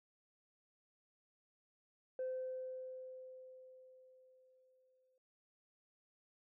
sine tone with exponential decay, 515 Hz, C5, 28 cents flat, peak -36 dBFS, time 2.19-5.18 s, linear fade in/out 2 ms, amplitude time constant 650 ms, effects noise-tail reverb RT60 0.4 s tail -18 dB re dry + tanh soft clip ceiling -35 dBFS

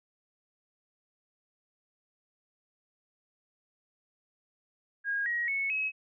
sine tone with pitch steps, 1632 / 1896.5 / 2204 / 2561 Hz, G#6 / A#6 / C#7 / D#7, -31 / +29 / -11 / +49 cents, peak -28 dBFS, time 5.04-5.92 s, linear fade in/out 50 ms, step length 220 ms, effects none

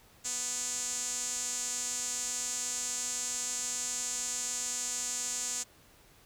sawtooth tone with band-pass filter, 246.9 Hz, B3, in tune, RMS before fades -35 dBFS, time 0.24-5.64 s, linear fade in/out 20 ms, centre 7200 Hz, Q 5.3, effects pink hiss -60 dBFS RMS until 6.25 s

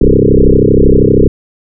sine tone with frequency modulation, 213.7 Hz, G#3, 50 cents sharp, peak -3 dBFS, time 0.01-1.28 s, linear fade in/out 5 ms, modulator 32.7 Hz, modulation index 7.6, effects none

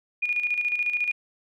sine tone with tremolo, 2444 Hz, D#7, 32 cents flat, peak -21 dBFS, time 0.22-1.12 s, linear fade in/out 10 ms, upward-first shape square, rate 14 Hz, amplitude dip 55%, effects none

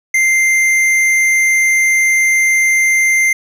triangle tone with tanh clipping, 2091 Hz, C7, 2 cents flat, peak -11 dBFS, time 0.14-3.33 s, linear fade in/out 5 ms, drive 16 dB, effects none

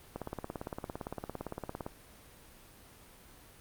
click train, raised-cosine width 1 ms, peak -23 dBFS, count 31, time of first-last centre 0.16-1.865 s, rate 17.6 Hz, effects pink hiss -56 dBFS RMS until 3.6 s + Opus 32 kbps

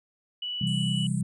sine tone, 2954 Hz, F#7, 3 cents flat, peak -30 dBFS, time 0.42-1.07 s, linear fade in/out 5 ms
sine chord, C major, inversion none, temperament equal with one note detuned, 130.81 / 166.25 / 196 Hz, C3 / E3 / G3, 0 / +15 / 0 cents, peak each -29 dBFS, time 0.61-1.23 s, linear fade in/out 5 ms
white band-pass noise, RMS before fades -46 dBFS, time 0.67-1.21 s, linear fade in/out 0 ms, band 7800 to 9500 Hz, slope 96 dB/octave
effects none

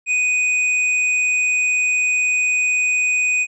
sine tone with tanh clipping, 2489 Hz, D#7, in tune, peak -17 dBFS, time 0.06-3.47 s, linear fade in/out 50 ms, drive 11 dB, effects resampled to 24000 Hz

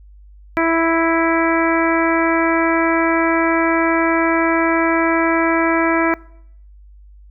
harmonic tone, 329.6 Hz, E4, in tune, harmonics 1 / 2 / 3 / 4 / 5 / 6 / 7, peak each -17 / -20 / -22 / -23 / -24 / -25 / -25 dBFS, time 0.57-6.14 s, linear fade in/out 0 ms, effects noise-tail reverb RT60 0.7 s tail -23 dB re dry + added 50 Hz sine -40 dBFS peak until 7.3 s

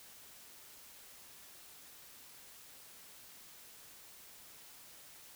silence, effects white hiss -56 dBFS RMS until 5.35 s

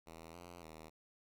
5% pulse tone with pitch steps, 81.6 / 87 / 79.4 Hz, E2 / F2 / D#2, -17 / -6 / +36 cents, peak -40 dBFS, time 0.06-0.9 s, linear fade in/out 20 ms, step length 280 ms, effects none

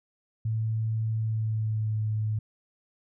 sine tone with pitch glide, 110.9 to 108.05 Hz, A2 to A2, +14 to -31 cents, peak -25 dBFS, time 0.45-2.39 s, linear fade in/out 5 ms, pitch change -45 cents, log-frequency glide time 1.16-2 s, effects none

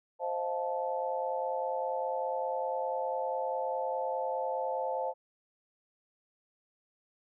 sine chord, F dominant seventh, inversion second, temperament just, 523.8 / 628.6 / 698.5 / 873.1 Hz, C5 / Eb5 / F5 / A5, +2 / +18 / 0 / -14 cents, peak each -34 / -39 / -38 / -35 dBFS, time 0.19-5.14 s, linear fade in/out 50 ms, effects none

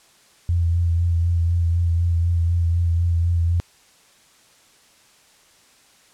sine tone with vibrato, 85.1 Hz, F2, 44 cents flat, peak -16 dBFS, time 0.49-3.6 s, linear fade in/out 0 ms, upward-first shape sine, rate 4 Hz, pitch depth 27 cents each way, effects white hiss -54 dBFS RMS until 6.13 s + low-pass 9000 Hz 12 dB/octave

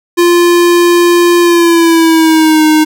square tone with pitch glide, 347.6 to 309.7 Hz, F4 to D#4, -8 to -8 cents, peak -5 dBFS, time 0.17-2.85 s, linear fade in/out 20 ms, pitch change -200 cents, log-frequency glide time 1.41-2.64 s, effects none

